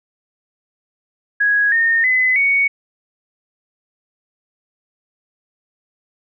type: tone with pitch steps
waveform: sine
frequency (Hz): 1661.2 / 1832.6 / 2022 / 2230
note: G#6 / A#6 / B6 / C#7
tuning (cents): 0 / -30 / +40 / +10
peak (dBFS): -12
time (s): 1.4-2.68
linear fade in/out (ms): 10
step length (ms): 320
effects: none